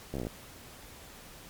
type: slowing click train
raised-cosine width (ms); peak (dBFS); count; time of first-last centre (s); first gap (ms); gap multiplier
2; -22; 9; 0.14-0.269; 14; 1.04
effects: pink hiss -50 dBFS RMS until 1.49 s + MP3 96 kbps